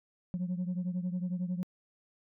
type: beating tone pair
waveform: sine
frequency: 177.7 / 188.7 Hz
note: F3 / F#3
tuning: +30 / +34 cents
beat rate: 11 Hz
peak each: -31 / -35 dBFS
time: 0.34-1.63 s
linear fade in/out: 0 ms
effects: tanh soft clip ceiling -28 dBFS